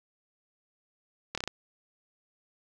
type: slowing click train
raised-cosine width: 0.2 ms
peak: -15 dBFS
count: 5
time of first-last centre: 1.35-1.476 s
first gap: 26 ms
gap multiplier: 1.13
effects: none